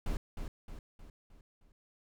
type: noise with echo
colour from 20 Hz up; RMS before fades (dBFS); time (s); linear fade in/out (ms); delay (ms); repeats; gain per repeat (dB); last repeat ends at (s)
brown; -33; 0.06-0.17; 2; 310; 5; -6; 1.72
effects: none